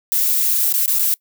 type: noise with dropouts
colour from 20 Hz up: violet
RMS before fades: -17 dBFS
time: 0.12-1.14 s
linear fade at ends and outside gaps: 0 ms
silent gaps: 0.725-0.739 / 0.86-0.879 / 0.987-0.994 s
effects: noise-tail reverb RT60 0.1 s tail -24 dB re dry